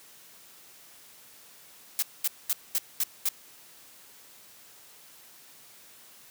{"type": "noise bursts", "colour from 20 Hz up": "blue", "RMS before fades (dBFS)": -26, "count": 6, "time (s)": [1.99, 3.288], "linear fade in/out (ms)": 0, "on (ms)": 33, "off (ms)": 220, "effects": ["white hiss -53 dBFS RMS until 6.3 s", "high-pass 100 Hz 12 dB/octave"]}